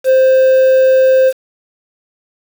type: tone with quantisation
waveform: triangle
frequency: 523 Hz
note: C5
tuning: 1 cent flat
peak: -4 dBFS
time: 0.04-1.33 s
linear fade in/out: 50 ms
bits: 5
effects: none